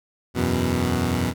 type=chord; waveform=15% pulse; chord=E suspended second; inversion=none; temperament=equal; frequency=82.41 / 92.5 / 123.47 Hz; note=E2 / F#2 / B2; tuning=0 / 0 / 0 cents; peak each=-19 dBFS; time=0.34-1.34 s; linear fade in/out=50 ms; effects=none